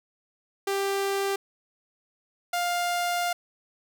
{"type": "tone pair in turn", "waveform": "sawtooth", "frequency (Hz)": [394.2, 702.4], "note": ["G4", "F5"], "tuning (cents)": [10, 10], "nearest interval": "minor seventh", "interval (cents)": 1000, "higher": "second", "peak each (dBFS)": -21, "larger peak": "neither", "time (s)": [[0.67, 1.36], [2.53, 3.33]], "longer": "second", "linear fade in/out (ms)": 5, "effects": []}